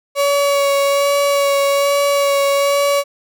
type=tone with vibrato; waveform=35% pulse; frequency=563 Hz; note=C#5; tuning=27 cents sharp; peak=-11 dBFS; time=0.15-3.04 s; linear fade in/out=50 ms; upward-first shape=sine; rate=1.2 Hz; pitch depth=13 cents each way; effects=none